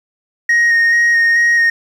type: tone with vibrato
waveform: sine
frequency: 1866 Hz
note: A#6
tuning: 1 cent sharp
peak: -6 dBFS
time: 0.49-1.7 s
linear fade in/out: 5 ms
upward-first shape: square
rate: 2.3 Hz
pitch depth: 12 cents each way
effects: tanh soft clip ceiling -8 dBFS + 7-bit